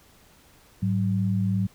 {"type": "tone pair together", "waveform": "sine", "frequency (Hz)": [105.8, 188.63], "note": ["G#2", "F#3"], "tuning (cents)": [33, 34], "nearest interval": "minor seventh", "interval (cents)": 1001, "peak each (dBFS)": -24, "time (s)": [0.82, 1.67], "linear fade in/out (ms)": 10, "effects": ["pink hiss -56 dBFS RMS until 1.74 s"]}